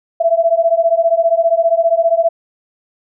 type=beating tone pair; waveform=sine; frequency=659.3 / 674.3 Hz; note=E5 / E5; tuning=0 / +39 cents; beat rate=15 Hz; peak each=-13 dBFS; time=0.2-2.29 s; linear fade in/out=10 ms; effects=none